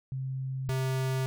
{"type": "tone pair in turn", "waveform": ["sine", "square"], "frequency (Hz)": [132.2, 131.44], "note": ["C3", "C3"], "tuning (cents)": [18, 8], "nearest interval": "unison", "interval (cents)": 10, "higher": "first", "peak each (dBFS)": [-31, -28], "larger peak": "second", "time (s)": [[0.12, 0.69], [0.69, 1.26]], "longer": "neither", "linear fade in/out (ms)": 0, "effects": []}